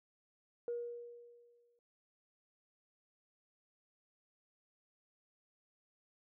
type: tone with exponential decay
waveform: sine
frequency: 476.4 Hz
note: A#4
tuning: 38 cents sharp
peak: -34 dBFS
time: 0.68-1.79 s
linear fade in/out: 1 ms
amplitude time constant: 240 ms
effects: tanh soft clip ceiling -31 dBFS